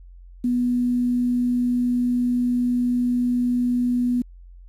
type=tone with quantisation; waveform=sine; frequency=245.3 Hz; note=B3; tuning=12 cents flat; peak=-18 dBFS; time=0.44-4.22 s; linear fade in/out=5 ms; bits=8; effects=added 44 Hz sine -41 dBFS peak until 4.68 s + resampled to 32000 Hz

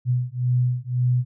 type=beating tone pair; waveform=sine; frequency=123.47 / 125.37 Hz; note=B2 / B2; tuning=0 / +26 cents; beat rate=1.9 Hz; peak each=-22 dBFS; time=0.05-1.25 s; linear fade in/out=50 ms; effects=none

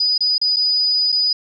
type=tone with dropouts; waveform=sine; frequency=4957 Hz; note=D#8; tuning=7 cents flat; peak=-14 dBFS; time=0-1.33 s; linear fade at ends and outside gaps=5 ms; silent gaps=0.179-0.206 / 0.381-0.414 / 0.562-0.566 / 1.12-1.124 s; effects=none

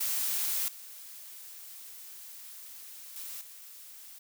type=noise with level steps; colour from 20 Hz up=blue; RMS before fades=-31 / -47 / -41 / -49 dBFS; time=0-4.19 s; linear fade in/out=10 ms; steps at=0.68 / 3.16 / 3.41 s; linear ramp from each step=2 ms; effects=none

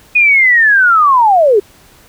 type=linear sweep; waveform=sine; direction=down; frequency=2489 to 379.6 Hz; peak=-5 dBFS; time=0.15-1.6 s; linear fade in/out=10 ms; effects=pink hiss -44 dBFS RMS until 2.08 s

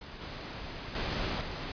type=noise with level steps; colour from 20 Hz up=pink; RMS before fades=-45 / -41 / -33 / -38 dBFS; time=0.01-1.72 s; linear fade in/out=5 ms; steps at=0.21 / 0.95 / 1.41 s; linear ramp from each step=2 ms; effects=resampled to 11025 Hz

